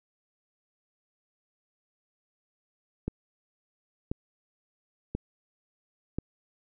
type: click train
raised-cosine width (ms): 3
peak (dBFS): -17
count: 4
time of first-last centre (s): 3.08-6.186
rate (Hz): 0.966
effects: none